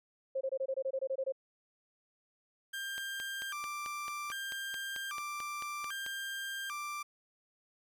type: tone bursts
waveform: sine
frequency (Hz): 533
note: C5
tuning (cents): +32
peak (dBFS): -31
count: 12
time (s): 0.35-1.323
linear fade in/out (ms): 10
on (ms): 60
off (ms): 23
type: tone with vibrato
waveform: 30% pulse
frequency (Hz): 1370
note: F6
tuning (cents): -34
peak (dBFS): -35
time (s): 2.73-7.03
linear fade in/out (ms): 10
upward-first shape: square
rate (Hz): 0.63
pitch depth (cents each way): 260
type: click train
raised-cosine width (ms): 0.2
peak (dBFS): -27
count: 15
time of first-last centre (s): 2.98-6.064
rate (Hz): 4.54
effects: none